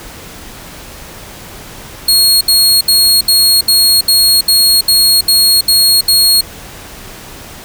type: tone bursts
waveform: sawtooth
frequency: 4300 Hz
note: C8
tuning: 47 cents sharp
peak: -3 dBFS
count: 11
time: 2.08-6.41 s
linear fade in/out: 5 ms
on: 330 ms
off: 70 ms
effects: pink hiss -31 dBFS RMS until 7.64 s